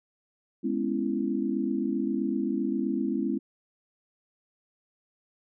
sine chord, C# minor seventh, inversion second, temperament just, 207.9 / 249.5 / 277.2 / 332.6 Hz, G#3 / B3 / C#4 / E4, +2 / +18 / 0 / +16 cents, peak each -31 dBFS, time 0.63-3.39 s, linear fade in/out 20 ms, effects none

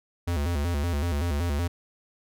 square tone with vibrato, 79 Hz, D#2, 27 cents sharp, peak -25 dBFS, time 0.27-1.68 s, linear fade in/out 10 ms, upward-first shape square, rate 5.3 Hz, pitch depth 160 cents each way, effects none

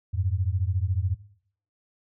sine beating tone pair, 87.31 / 101.31 Hz, F2 / G#2, 0 / -42 cents, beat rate 14 Hz, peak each -25 / -26 dBFS, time 0.13-1.15 s, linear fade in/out 20 ms, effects noise-tail reverb RT60 0.6 s tail -18 dB re dry

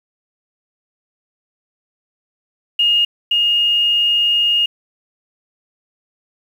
sine tone pair in turn, 2848 / 2848 Hz, F7 / F7, +33 / +33 cents, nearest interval unison, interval 0 cents, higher neither, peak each -11 / -12 dBFS, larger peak first, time 2.79-3.05 / 3.31-4.66 s, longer second, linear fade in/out 5 ms, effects 7-bit

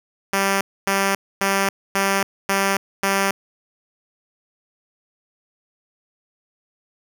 5% pulse tone bursts, 196 Hz, G3, in tune, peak -6 dBFS, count 6, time 0.33-3.31 s, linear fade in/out 2 ms, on 280 ms, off 260 ms, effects none

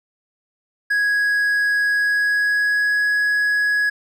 triangle tone with pitch glide, 1661.2 to 1673.7 Hz, G#6 to G#6, 0 to +13 cents, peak -14 dBFS, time 0.9-3.9 s, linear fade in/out 10 ms, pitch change +13 cents, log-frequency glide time 1.93-3.07 s, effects none

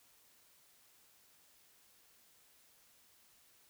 silence, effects white hiss -67 dBFS RMS until 3.69 s

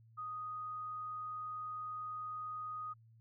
sine tone, 1244.5 Hz, D#6, in tune, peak -40 dBFS, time 0.17-2.94 s, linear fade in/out 20 ms, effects added 113 Hz sine -60 dBFS peak until 3.2 s

